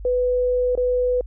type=tone with dropouts; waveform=sine; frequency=497.3 Hz; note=B4; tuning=12 cents sharp; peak=-17 dBFS; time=0.05-1.21 s; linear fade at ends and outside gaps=2 ms; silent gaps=0.753-0.775 s; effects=added 50 Hz sine -32 dBFS peak until 1.26 s

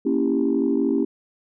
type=chord; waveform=sine; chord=A# diminished seventh; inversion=none; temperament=equal with one note detuned; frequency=233.1 / 277.2 / 329.6 / 396.1 Hz; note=A#3 / C#4 / E4 / G4; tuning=0 / 0 / 0 / +18 cents; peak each=-24 / -21 / -24 / -24 dBFS; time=0.05-1.05 s; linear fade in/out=10 ms; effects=tanh soft clip ceiling -10 dBFS

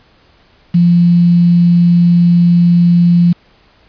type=tone with quantisation; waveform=sine; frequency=173.2 Hz; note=F3; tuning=14 cents flat; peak=-5 dBFS; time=0.74-3.33 s; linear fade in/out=10 ms; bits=5; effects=pink hiss -49 dBFS RMS until 3.88 s + resampled to 11025 Hz

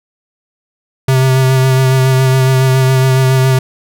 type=tone with vibrato; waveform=square; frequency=131.2 Hz; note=C3; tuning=5 cents sharp; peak=-8 dBFS; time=1.08-3.59 s; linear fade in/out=5 ms; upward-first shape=sine; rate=7.2 Hz; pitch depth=20 cents each way; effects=none

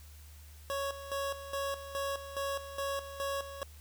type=tone with tremolo; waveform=25% pulse; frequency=554.4 Hz; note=C#5; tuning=in tune; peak=-29 dBFS; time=0.7-3.63 s; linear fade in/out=0 ms; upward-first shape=square; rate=2.4 Hz; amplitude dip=70%; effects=added 75 Hz sine -50 dBFS peak until 3.8 s + white hiss -59 dBFS RMS until 3.8 s

